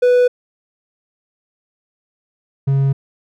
triangle tone pair in turn, 493.9 / 137 Hz, B4 / C#3, 0 / -20 cents, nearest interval octave + minor seventh, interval 2220 cents, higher first, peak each -7 / -10 dBFS, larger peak first, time 0.02-0.28 / 2.67-2.93 s, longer neither, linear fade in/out 10 ms, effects none

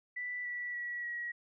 sine tone with pitch steps, 1975.5 / 1953.9 / 1932.6 / 1911.5 Hz, B6 / B6 / B6 / A#6, 0 / -19 / -38 / +43 cents, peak -36 dBFS, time 0.16-1.32 s, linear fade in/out 10 ms, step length 290 ms, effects none

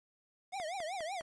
square tone with vibrato, 700 Hz, F5, 4 cents sharp, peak -38 dBFS, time 0.52-1.22 s, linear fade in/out 20 ms, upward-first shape triangle, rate 5.3 Hz, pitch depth 270 cents each way
click train, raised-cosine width 0.5 ms, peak -31 dBFS, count 4, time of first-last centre 0.6-1.21 s, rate 4.92 Hz
effects resampled to 22050 Hz + 11-bit

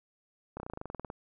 slowing click train, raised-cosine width 1 ms, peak -25 dBFS, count 14, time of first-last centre 0.57-1.101 s, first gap 30 ms, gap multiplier 1.05, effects none

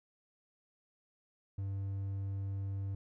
triangle tone, 98 Hz, G2, in tune, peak -33 dBFS, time 1.58-2.95 s, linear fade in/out 5 ms, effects none

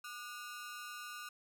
sawtooth ring-modulated tone, 1334 Hz, E6, 20 cents sharp, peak -38 dBFS, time 0.04-1.29 s, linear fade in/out 5 ms, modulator 126 Hz, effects none

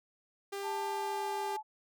sawtooth tone, 397.9 Hz, G4, 26 cents sharp, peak -33 dBFS, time 0.52-1.57 s, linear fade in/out 10 ms
sine tone with pitch glide, 880 to 861.4 Hz, A5 to A5, 0 to -37 cents, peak -35 dBFS, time 0.62-1.63 s, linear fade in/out 50 ms, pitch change -37 cents, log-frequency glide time 0.83-1.25 s
effects none

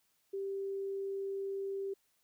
sine tone, 392 Hz, G4, in tune, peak -35 dBFS, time 0.33-1.94 s, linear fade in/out 10 ms, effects white hiss -75 dBFS RMS until 2.23 s

